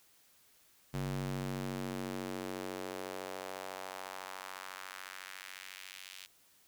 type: tone with high-pass filter sweep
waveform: square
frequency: 47 Hz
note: F#1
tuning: 28 cents sharp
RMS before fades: -42 dBFS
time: 0.93-6.27 s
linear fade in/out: 20 ms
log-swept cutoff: 120 to 3000 Hz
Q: 1.4
effects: white hiss -66 dBFS RMS until 6.67 s